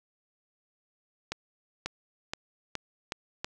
accelerating click train, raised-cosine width 0.2 ms, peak -15 dBFS, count 6, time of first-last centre 1.32-3.445 s, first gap 540 ms, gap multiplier 0.88, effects none

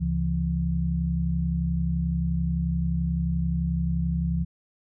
sine tone cluster, 70.5 / 137.1 / 168.6 Hz, C#2 / C#3 / E3, +30 / -19 / +39 cents, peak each -27 / -32 / -25 dBFS, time 0-4.45 s, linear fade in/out 20 ms, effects none

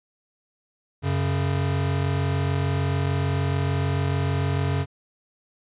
square tone pair together, 92.5 / 139.24 Hz, F#2 / C#3, 0 / +8 cents, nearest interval perfect fifth, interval 708 cents, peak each -25 dBFS, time 1.02-4.86 s, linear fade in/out 50 ms, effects resampled to 8000 Hz

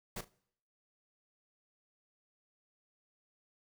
pink noise with echo, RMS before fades -41 dBFS, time 0.16-0.21 s, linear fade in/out 5 ms, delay 37 ms, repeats 2, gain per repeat -14 dB, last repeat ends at 0.284 s, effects noise-tail reverb RT60 0.7 s tail -23 dB re dry

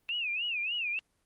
sine tone with vibrato, 2637 Hz, E7, in tune, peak -30 dBFS, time 0.09-0.99 s, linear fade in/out 0 ms, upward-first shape sine, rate 3.4 Hz, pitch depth 180 cents each way, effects pink hiss -74 dBFS RMS until 1.25 s + Opus 24 kbps

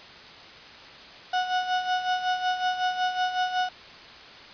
35% pulse tone with tremolo, 734 Hz, F#5, 14 cents flat, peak -20 dBFS, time 1.33-3.69 s, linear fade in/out 5 ms, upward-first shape sine, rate 5.4 Hz, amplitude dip 65%, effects white hiss -45 dBFS RMS until 4.53 s + resampled to 11025 Hz

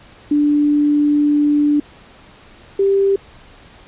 sine tone pair in turn, 293.7 / 393.4 Hz, D4 / G4, 0 / +6 cents, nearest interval perfect fourth, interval 506 cents, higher second, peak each -11 dBFS, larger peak neither, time 0.31-1.8 / 2.79-3.16 s, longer first, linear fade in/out 5 ms, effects pink hiss -44 dBFS RMS until 3.87 s + resampled to 8000 Hz

